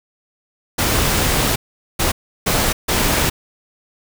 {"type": "noise bursts at uneven times", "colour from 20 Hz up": "pink", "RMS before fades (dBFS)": -17, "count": 4, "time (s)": [[0.78, 1.56], [1.99, 2.12], [2.46, 2.73], [2.88, 3.3]], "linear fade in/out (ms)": 10, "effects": []}